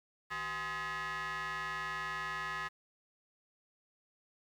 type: ring-modulated tone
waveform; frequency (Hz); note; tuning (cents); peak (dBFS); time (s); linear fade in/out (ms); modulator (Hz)
25% pulse; 220; A3; 0; -30; 0.3-2.69; 20; 1480
effects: low-pass 6000 Hz 12 dB/octave + 11-bit